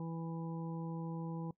harmonic tone, 164.81 Hz, E3, in tune, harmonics 1 / 2 / 3 / 5 / 6, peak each -39 / -47 / -50 / -53 / -54 dBFS, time 0-1.51 s, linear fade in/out 2 ms, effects noise-tail reverb RT60 0.1 s tail -20 dB re dry

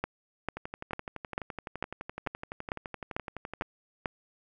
two click trains, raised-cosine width 0.5 ms, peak -22 / -15 dBFS, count 37 / 10, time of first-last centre 0.57-3.621 / 0.04-4.058 s, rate 11.8 / 2.24 Hz, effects none

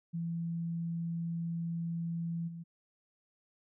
sine tone with level steps, 167.8 Hz, E3, 31 cents sharp, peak -33 / -41 dBFS, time 0.13-2.64 s, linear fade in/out 20 ms, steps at 2.47 s, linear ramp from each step 20 ms, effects none

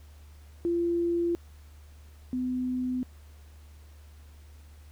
sine tone pair in turn, 342.7 / 252.9 Hz, F4 / B3, -33 / +41 cents, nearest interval perfect fourth, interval 526 cents, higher first, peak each -24 / -27 dBFS, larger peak first, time 0.65-1.35 / 2.33-3.03 s, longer neither, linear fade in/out 0 ms, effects added 74 Hz sine -48 dBFS peak until 4.91 s + pink hiss -61 dBFS RMS until 4.91 s

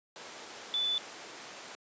sine tone in noise, 3489 Hz, A7, 15 cents flat, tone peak -28 dBFS, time 0.74-0.98 s, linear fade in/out 0 ms, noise pink, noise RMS -44 dBFS, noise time 0.16-1.75 s, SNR +13 dB, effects high-pass 400 Hz 12 dB/octave + resampled to 16000 Hz

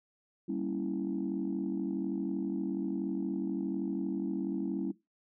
sine chord, G diminished seventh, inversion none, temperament equal, 196 / 233.1 / 277.2 / 329.6 Hz, G3 / Bb3 / Db4 / Fb4, 0 / 0 / 0 / 0 cents, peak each -36 / -39 / -35 / -35 dBFS, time 0.48-4.92 s, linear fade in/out 10 ms, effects noise-tail reverb RT60 0.2 s tail -18 dB re dry + tanh soft clip ceiling -24 dBFS

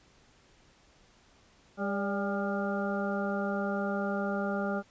harmonic tone with a mistuned harmonic, 201 Hz, G3, 44 cents sharp, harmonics 1 / 2 / 3 / 4 / 6 / 7, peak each -32 / -37 / -35 / -39 / -42 / -38 dBFS, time 1.77-4.83 s, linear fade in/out 50 ms, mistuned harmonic 3, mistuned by -45 cents, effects pink hiss -62 dBFS RMS until 4.9 s + resampled to 16000 Hz

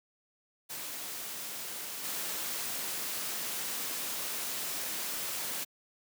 white noise with level steps, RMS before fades -40 / -36 dBFS, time 0.69-5.65 s, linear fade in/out 20 ms, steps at 2.03 s, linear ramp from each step 20 ms, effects high-pass 150 Hz 12 dB/octave

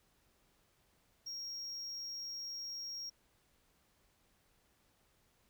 triangle tone, 5588 Hz, F8, in tune, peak -40 dBFS, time 1.26-3.1 s, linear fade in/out 10 ms, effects pink hiss -73 dBFS RMS until 5.49 s

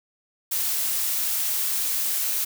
blue noise, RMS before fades -25 dBFS, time 0.51-2.45 s, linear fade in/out 10 ms, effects none

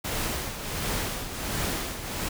pink noise with tremolo, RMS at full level -28 dBFS, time 0.04-2.29 s, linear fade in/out 10 ms, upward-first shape triangle, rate 1.4 Hz, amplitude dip 65%, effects none

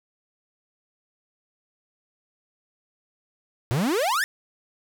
45% pulse exponential sweep, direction up, 110 to 1864.7 Hz, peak -21 dBFS, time 3.71-4.24 s, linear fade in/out 0 ms, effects none

